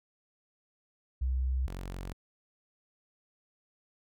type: tone pair in turn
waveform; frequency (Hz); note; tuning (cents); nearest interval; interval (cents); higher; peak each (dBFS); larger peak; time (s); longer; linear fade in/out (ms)
sine / sawtooth; 64.4 / 45.7; C2 / F#1; -27 / -21; tritone; 594; first; -27 / -34; first; 1.21-1.67 / 1.67-2.13; neither; 10
effects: none